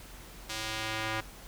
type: tone with band-pass filter sweep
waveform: square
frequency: 110 Hz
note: A2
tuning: in tune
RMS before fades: -35 dBFS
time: 0.49-1.21 s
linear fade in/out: 10 ms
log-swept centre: 5000 to 1800 Hz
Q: 0.81
effects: added 45 Hz sine -50 dBFS peak until 1.47 s + pink hiss -50 dBFS RMS until 1.47 s